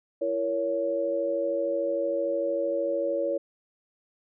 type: chord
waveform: sine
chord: A# diminished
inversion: second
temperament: just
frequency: 335.6 / 466.2 / 559.4 Hz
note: E4 / A#4 / C#5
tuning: +31 / 0 / +16 cents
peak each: -32 / -32 / -26 dBFS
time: 0.21-3.38 s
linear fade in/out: 10 ms
effects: none